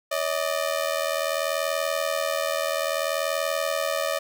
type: ring-modulated tone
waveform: sawtooth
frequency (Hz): 602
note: D5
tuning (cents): +43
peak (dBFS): -17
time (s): 0.11-4.19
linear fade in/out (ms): 10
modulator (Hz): 40.3
effects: none